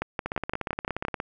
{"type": "two click trains", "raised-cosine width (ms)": 0.5, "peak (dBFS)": [-14, -12], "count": [17, 7], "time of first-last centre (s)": [[0.26, 1.201], [0.02, 1.051]], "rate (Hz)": [17, 5.82], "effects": []}